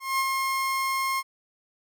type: tone with ADSR envelope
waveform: 30% pulse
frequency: 1070 Hz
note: C6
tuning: 38 cents sharp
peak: -19 dBFS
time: 0-1.23 s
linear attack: 190 ms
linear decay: 45 ms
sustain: -3 dB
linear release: 44 ms
effects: none